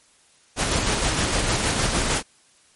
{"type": "noise with tremolo", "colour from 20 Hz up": "pink", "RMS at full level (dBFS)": -21, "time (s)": [0.56, 2.23], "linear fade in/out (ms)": 50, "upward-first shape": "square", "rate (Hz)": 6.5, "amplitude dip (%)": 30, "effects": ["white hiss -57 dBFS RMS until 2.75 s", "MP3 48 kbps"]}